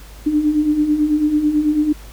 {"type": "beating tone pair", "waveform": "sine", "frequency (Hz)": [293.7, 302.8], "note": ["D4", "D#4"], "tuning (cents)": [0, -47], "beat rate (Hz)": 9.1, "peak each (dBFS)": [-21, -14], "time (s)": [0.26, 1.93], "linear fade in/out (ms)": 10, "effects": ["added 51 Hz sine -36 dBFS peak until 2.12 s", "pink hiss -43 dBFS RMS until 2.12 s"]}